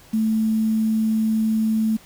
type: tone with quantisation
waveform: sine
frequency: 220 Hz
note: A3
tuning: in tune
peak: -17 dBFS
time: 0.13-1.97 s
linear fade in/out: 10 ms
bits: 7
effects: pink hiss -49 dBFS RMS until 2.05 s